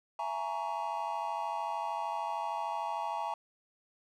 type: chord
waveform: triangle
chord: A# half-diminished seventh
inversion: second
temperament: just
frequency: 671.3 / 839.1 / 932.3 / 1118.8 Hz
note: E5 / G#5 / A#5 / C#6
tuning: +31 / +18 / 0 / +16 cents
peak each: -39 / -35 / -35 / -40 dBFS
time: 0.19-3.34 s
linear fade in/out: 2 ms
effects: none